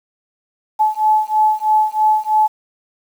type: beating tone pair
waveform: sine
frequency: 859 / 862.1 Hz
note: A5 / A5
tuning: -42 / -36 cents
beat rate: 3.1 Hz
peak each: -15 dBFS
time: 0.79-2.48 s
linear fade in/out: 20 ms
effects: 7-bit